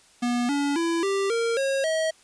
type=tone with pitch steps; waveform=square; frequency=242.1 / 284.6 / 334.6 / 393.3 / 462.3 / 543.5 / 638.9 Hz; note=B3 / C#4 / E4 / G4 / A#4 / C#5 / D#5; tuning=-34 / +46 / +26 / +6 / -14 / -34 / +46 cents; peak=-23 dBFS; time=0.22-2.11 s; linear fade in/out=10 ms; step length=270 ms; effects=white hiss -56 dBFS RMS until 2.23 s + resampled to 22050 Hz